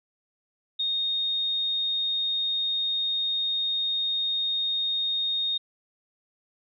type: tone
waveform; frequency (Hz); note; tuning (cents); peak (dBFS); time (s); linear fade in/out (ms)
sine; 3700; A#7; -14; -24; 0.79-5.58; 10
effects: none